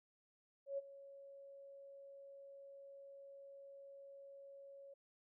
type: tone with ADSR envelope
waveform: sine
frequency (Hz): 554.4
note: C#5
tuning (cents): 0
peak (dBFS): -37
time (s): 0.66-4.94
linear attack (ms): 120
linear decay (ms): 25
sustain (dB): -17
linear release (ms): 7
effects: none